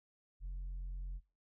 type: tone with tanh clipping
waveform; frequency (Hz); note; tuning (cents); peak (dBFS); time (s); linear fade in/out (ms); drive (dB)
sine; 44.44; F1; +31; -40; 0.4-1.21; 50; 2
effects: noise-tail reverb RT60 0.3 s tail -23 dB re dry